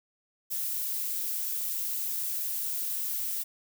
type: noise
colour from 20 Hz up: violet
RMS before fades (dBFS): -32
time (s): 0.5-3.44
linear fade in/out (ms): 20
effects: none